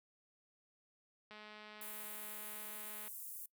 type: click train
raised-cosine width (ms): 0.3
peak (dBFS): -38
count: 376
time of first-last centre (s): 1.31-3.079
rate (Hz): 212
type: high-pass noise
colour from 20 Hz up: pink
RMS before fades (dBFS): -48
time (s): 1.81-3.46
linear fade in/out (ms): 5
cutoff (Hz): 10000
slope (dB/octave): 24
effects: noise-tail reverb RT60 0.1 s tail -22 dB re dry + high-pass 60 Hz 12 dB/octave